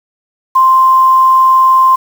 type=tone with quantisation; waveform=sine; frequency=1046.5 Hz; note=C6; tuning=in tune; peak=-4 dBFS; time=0.55-1.96 s; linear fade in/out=10 ms; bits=5; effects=none